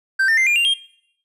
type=tone with pitch steps; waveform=triangle; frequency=1562 / 1804.7 / 2085 / 2409 / 2783 / 3216 Hz; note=G6 / A6 / C7 / D7 / F7 / G7; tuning=-7 / +43 / -7 / +43 / -7 / +44 cents; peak=-12 dBFS; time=0.19-0.742 s; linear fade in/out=10 ms; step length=92 ms; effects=noise-tail reverb RT60 0.7 s tail -21 dB re dry + resampled to 32000 Hz